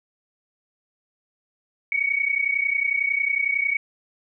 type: tone pair together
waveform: sine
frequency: 2225 / 2256 Hz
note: C#7 / C#7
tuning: +6 / +30 cents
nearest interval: unison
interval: 24 cents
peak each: -23 dBFS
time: 1.92-3.77 s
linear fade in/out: 2 ms
effects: none